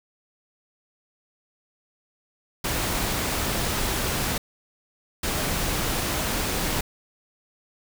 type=noise bursts at uneven times; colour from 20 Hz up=pink; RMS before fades=-26 dBFS; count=2; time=2.64-4.38 / 5.23-6.81 s; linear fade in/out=5 ms; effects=none